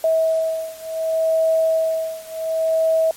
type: beating tone pair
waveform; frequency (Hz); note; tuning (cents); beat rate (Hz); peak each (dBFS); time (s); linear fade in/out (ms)
sine; 645 / 645.68; E5 / E5; -38 / -36; 0.68; -19 / -20; 0.04-3.11; 2
effects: white hiss -42 dBFS RMS until 3.16 s + MP3 64 kbps